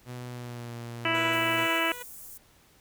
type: tone with pitch glide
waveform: sawtooth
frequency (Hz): 123.47 to 118.1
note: B2 to A#2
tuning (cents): 0 to +23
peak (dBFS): -33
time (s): 0.05-1.68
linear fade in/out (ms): 50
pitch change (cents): -77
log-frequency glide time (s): 0.28-0.74
type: harmonic tone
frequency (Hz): 329.6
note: E4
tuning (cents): 0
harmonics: 1 / 2 / 3 / 4 / 5 / 6 / 7 / 8 / 9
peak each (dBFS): -33 / -33 / -33 / -33 / -33 / -33 / -33 / -33 / -33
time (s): 1.05-1.92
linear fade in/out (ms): 2
type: tone with tremolo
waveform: 10% pulse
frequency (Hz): 490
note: B4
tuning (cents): -14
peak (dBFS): -28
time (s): 1.14-2.03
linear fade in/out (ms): 10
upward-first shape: square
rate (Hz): 2.3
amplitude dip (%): 40
type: high-pass noise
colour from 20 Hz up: white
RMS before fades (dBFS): -45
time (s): 1.32-2.38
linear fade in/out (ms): 10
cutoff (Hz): 7100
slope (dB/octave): 24
effects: pink hiss -60 dBFS RMS until 2.8 s